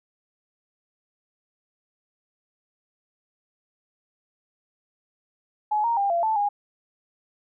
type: tone with pitch steps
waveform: sine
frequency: 846 / 932 / 799 / 684 / 878 / 818 Hz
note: G#5 / A#5 / G5 / F5 / A5 / G#5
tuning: +32 / -1 / +33 / -36 / -4 / -26 cents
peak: -20 dBFS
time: 5.71-6.49 s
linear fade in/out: 10 ms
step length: 130 ms
effects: none